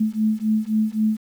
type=beating tone pair; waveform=sine; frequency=214.9 / 218.7 Hz; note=A3 / A3; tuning=-41 / -10 cents; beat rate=3.8 Hz; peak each=-21 dBFS; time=0-1.17 s; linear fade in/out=10 ms; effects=8-bit